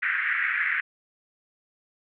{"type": "band-pass noise", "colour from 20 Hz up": "white", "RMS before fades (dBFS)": -26, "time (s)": [0.02, 0.81], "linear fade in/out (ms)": 10, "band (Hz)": [1500, 2100], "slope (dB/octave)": 48, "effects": []}